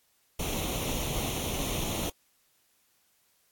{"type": "noise with comb filter", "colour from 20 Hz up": "pink", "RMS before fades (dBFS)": -32, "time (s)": [0.39, 2.1], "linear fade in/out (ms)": 5, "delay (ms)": 0.31, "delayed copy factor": 0.7, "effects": ["white hiss -69 dBFS RMS until 3.51 s", "AAC 64 kbps"]}